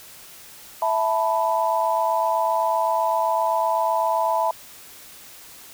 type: chord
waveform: sine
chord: E suspended fourth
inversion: none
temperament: equal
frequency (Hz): 659.3 / 880 / 987.8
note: E5 / A5 / B5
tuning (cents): 0 / 0 / 0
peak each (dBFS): -23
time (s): 0.82-4.51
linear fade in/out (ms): 2
effects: white hiss -44 dBFS RMS until 5.73 s